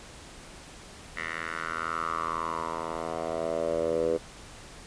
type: tone with band-pass filter sweep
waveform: 10% pulse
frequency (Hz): 82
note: E2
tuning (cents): -9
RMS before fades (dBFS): -31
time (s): 1.16-4.18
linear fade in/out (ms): 20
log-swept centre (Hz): 1900 to 470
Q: 5
effects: pink hiss -47 dBFS RMS until 4.86 s + resampled to 22050 Hz